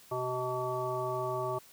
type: harmonic tone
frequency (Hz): 126.6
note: B2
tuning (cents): +43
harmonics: 1 / 3 / 5 / 7 / 9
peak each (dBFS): -40 / -36 / -36 / -39 / -37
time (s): 0.11-1.59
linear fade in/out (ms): 10
effects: white hiss -57 dBFS RMS until 1.72 s

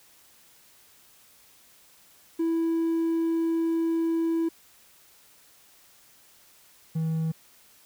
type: tone pair in turn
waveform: triangle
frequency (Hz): 329.6 / 160.66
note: E4 / E3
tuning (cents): 0 / -44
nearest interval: octave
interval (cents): 1244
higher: first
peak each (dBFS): -20 / -22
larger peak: first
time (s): 2.39-4.49 / 6.95-7.32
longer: first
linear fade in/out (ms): 10
effects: tanh soft clip ceiling -17 dBFS + white hiss -57 dBFS RMS until 7.85 s

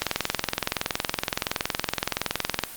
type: click train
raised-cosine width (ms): 0.2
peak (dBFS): -5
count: 57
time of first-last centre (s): 0.02-2.637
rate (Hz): 21.4
effects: white hiss -40 dBFS RMS until 2.76 s + Opus 48 kbps

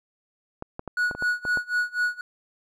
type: clicks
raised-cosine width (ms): 1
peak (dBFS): -19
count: 8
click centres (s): 0.624 / 0.794 / 0.877 / 1.112 / 1.15 / 1.224 / 1.452 / 1.573
type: tone with tremolo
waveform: triangle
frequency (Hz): 1462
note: F#6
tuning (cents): -21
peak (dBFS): -18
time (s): 0.97-2.21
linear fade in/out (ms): 2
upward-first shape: sine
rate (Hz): 4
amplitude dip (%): 95
effects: none

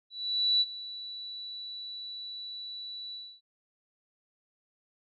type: tone with ADSR envelope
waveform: sine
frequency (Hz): 3947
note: B7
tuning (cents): -2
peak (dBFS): -21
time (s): 0.1-3.41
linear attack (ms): 510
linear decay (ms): 37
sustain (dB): -17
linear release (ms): 270
effects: none

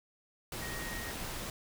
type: tone in noise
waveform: sine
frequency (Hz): 1875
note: A#6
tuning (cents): +10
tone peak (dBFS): -43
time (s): 0.62-1.11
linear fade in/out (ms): 2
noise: pink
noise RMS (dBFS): -40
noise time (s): 0.52-1.5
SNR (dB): -6
effects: none

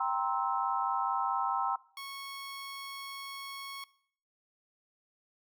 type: chord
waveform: sine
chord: C dominant seventh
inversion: second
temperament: just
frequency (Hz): 784.9 / 941.9 / 1046.5 / 1308.1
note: G5 / Bb5 / C6 / E6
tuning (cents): +2 / +18 / 0 / -14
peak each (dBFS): -34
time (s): 0-1.76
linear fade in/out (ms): 5
type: tone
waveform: 15% pulse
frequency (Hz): 1102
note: C#6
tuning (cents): -11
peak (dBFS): -34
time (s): 1.97-3.84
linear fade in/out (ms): 2
effects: noise-tail reverb RT60 0.6 s tail -21 dB re dry

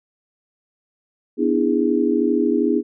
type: chord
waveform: sine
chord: E dominant seventh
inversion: second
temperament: just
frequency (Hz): 247.2 / 296.7 / 329.6 / 412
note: B3 / D4 / E4 / G#4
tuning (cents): +2 / +18 / 0 / -14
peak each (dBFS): -21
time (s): 1.37-2.83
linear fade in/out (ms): 50
effects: none

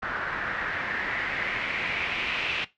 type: noise with low-pass filter sweep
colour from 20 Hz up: white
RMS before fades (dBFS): -30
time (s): 0.02-2.65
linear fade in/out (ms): 10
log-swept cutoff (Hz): 1500 to 2700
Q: 3.8
effects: noise-tail reverb RT60 0.2 s tail -18 dB re dry + low-pass 5000 Hz 12 dB/octave

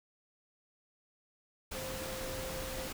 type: tone in noise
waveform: sine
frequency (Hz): 523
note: C5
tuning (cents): -1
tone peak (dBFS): -42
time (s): 1.74-2.88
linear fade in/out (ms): 10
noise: pink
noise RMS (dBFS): -41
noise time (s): 1.71-2.93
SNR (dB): -4
effects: none

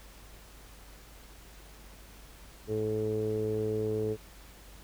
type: tone with low-pass filter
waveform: sawtooth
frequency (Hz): 108.2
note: A2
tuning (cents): -29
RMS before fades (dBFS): -31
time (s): 2.67-4.17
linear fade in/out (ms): 50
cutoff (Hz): 430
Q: 8.3
effects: added 50 Hz sine -52 dBFS peak until 4.83 s + pink hiss -54 dBFS RMS until 4.83 s

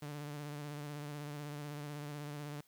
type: tone with vibrato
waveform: sawtooth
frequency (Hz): 146.83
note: D3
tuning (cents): 0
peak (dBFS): -38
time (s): 0.02-2.61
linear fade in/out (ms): 5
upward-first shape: sine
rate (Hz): 16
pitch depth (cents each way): 36
effects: white hiss -70 dBFS RMS until 2.67 s

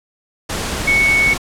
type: tone in noise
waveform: sine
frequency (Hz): 2218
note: C#7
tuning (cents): 0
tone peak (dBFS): -11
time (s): 0.87-1.34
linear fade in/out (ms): 10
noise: pink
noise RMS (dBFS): -22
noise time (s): 0.49-1.38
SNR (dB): +8
effects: low-pass 10000 Hz 12 dB/octave

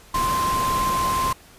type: tone in noise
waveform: sine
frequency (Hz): 1045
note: C6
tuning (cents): -2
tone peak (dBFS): -20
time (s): 0.14-1.33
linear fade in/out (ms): 5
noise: pink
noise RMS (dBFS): -28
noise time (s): 0.14-1.33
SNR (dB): +5
effects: pink hiss -49 dBFS RMS until 1.58 s + resampled to 32000 Hz

